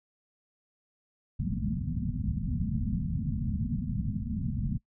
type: low-pass noise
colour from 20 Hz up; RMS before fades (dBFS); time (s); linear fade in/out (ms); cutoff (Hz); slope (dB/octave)
white; -31; 1.39-4.78; 10; 240; 96
effects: noise-tail reverb RT60 0.1 s tail -22 dB re dry